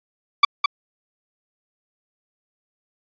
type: tone with echo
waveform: sawtooth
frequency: 1152 Hz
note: D6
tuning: 34 cents flat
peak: -4 dBFS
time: 0.43-0.45 s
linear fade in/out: 5 ms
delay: 210 ms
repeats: 1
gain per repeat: -6 dB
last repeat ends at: 0.66 s
effects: resampled to 11025 Hz